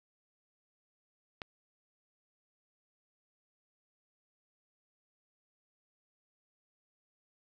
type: click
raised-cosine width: 0.3 ms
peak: -23 dBFS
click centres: 1.418 s
effects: none